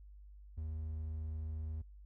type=tone; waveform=triangle; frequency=78.5 Hz; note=D#2; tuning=16 cents sharp; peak=-37 dBFS; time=0.57-1.82 s; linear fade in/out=10 ms; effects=noise-tail reverb RT60 0.1 s tail -19 dB re dry + added 50 Hz sine -52 dBFS peak until 2.05 s